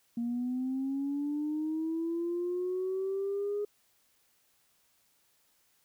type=linear sweep; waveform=sine; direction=up; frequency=233.1 to 415.3 Hz; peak=-29 dBFS; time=0.17-3.65 s; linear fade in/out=5 ms; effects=tanh soft clip ceiling -26 dBFS + white hiss -70 dBFS RMS until 5.84 s